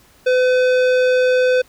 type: tone with tanh clipping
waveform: sine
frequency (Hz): 506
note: B4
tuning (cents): +42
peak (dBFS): -14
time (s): 0.26-1.62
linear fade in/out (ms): 10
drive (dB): 16
effects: pink hiss -51 dBFS RMS until 1.68 s